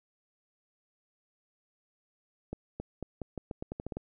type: accelerating click train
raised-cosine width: 2 ms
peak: -23 dBFS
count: 12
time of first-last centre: 2.53-3.97 s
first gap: 270 ms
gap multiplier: 0.84
effects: none